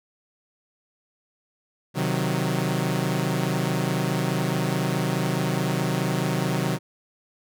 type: chord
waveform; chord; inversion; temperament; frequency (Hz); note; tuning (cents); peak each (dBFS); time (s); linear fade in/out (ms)
sawtooth; C diminished; none; equal; 130.81 / 155.56 / 185; C3 / Eb3 / Gb3; 0 / 0 / 0; -23; 1.94-6.79; 50
effects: none